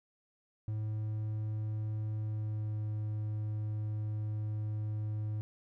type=tone with pitch glide; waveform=triangle; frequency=107.7 to 106.77 Hz; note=A2 to G#2; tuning=-37 to +48 cents; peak=-31 dBFS; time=0.68-5.41 s; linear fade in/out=0 ms; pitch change=-15 cents; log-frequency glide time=2.22-2.8 s; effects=none